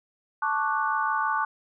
sine chord, D major seventh, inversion second, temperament equal, 880 / 1108.7 / 1174.7 / 1480 Hz, A5 / C#6 / D6 / F#6, 0 / 0 / 0 / 0 cents, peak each -28 / -29 / -29 / -29 dBFS, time 0.42-1.45 s, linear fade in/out 5 ms, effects none

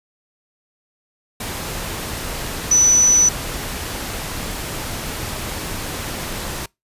sine tone in noise, 5970 Hz, F#8, 15 cents sharp, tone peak -10 dBFS, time 2.71-3.29 s, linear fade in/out 5 ms, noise pink, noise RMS -27 dBFS, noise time 1.4-6.66 s, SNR +14 dB, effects noise-tail reverb RT60 0.2 s tail -25 dB re dry + resampled to 32000 Hz

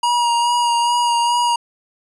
square tone with vibrato, 952 Hz, A#5, 36 cents sharp, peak -15 dBFS, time 0.03-1.56 s, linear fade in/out 5 ms, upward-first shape sine, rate 2.4 Hz, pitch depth 20 cents each way, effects resampled to 24000 Hz

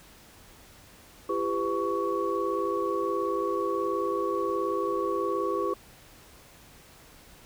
sine tone cluster, 339.8 / 398.4 / 504 / 1119 Hz, F4 / G4 / B4 / C#6, -47 / +28 / +35 / +16 cents, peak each -32 / -30 / -32 / -31 dBFS, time 1.29-5.74 s, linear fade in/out 5 ms, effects pink hiss -53 dBFS RMS until 7.45 s

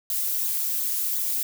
violet noise with flanger, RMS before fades -26 dBFS, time 0.1-1.43 s, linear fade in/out 2 ms, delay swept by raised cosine 0.36 to 4.76 ms, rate 2.8 Hz, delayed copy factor -0.7, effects none

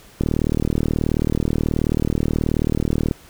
click train, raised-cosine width 3 ms, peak -6 dBFS, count 113, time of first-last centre 0.21-3.112 s, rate 38.6 Hz, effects pink hiss -47 dBFS RMS until 3.29 s

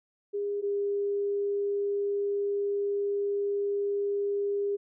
sine tone pair in turn, 406.7 / 403.9 Hz, G#4 / G#4, -36 / -48 cents, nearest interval unison, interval 12 cents, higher first, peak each -28 / -26 dBFS, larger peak second, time 0.33-0.62 / 0.62-4.77 s, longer second, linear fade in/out 20 ms, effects none

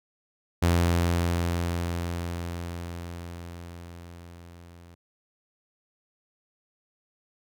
sawtooth tone with level ramp, 86 Hz, F2, 26 cents flat, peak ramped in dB -15 to -44 dBFS, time 0.62-4.95 s, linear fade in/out 10 ms, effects none

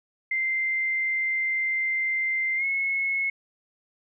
sine tone with pitch glide, 2086 to 2183 Hz, C7 to C#7, -6 to -27 cents, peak -23 dBFS, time 0.31-3.3 s, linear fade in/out 5 ms, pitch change +79 cents, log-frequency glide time 2.56-2.65 s, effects none

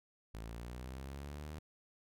sawtooth linear sweep, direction up, 53.8 to 77.5 Hz, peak -40 dBFS, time 0.34-1.59 s, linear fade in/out 5 ms, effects none

